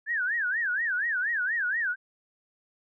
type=tone with vibrato; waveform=sine; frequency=1658 Hz; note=G#6; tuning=3 cents flat; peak=-25 dBFS; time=0.06-1.96 s; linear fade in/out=50 ms; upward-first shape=sine; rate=4.2 Hz; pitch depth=240 cents each way; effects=none